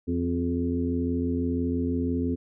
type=harmonic tone with a mistuned harmonic; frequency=86 Hz; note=F2; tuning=26 cents flat; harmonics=1 / 2 / 3 / 4 / 5; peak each=-30 / -36 / -26 / -35 / -34 dBFS; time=0.07-2.36 s; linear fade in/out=20 ms; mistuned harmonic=4; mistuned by=+39 cents; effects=none